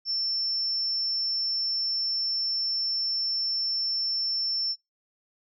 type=tone; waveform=sine; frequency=5380 Hz; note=E8; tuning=34 cents sharp; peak=-25 dBFS; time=0.05-4.76 s; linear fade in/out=50 ms; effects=noise-tail reverb RT60 0.2 s tail -26 dB re dry